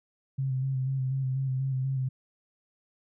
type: tone with vibrato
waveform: sine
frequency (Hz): 132.4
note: C3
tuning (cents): +21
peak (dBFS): -26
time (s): 0.38-2.09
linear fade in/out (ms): 10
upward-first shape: square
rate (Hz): 4.1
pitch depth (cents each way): 28
effects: none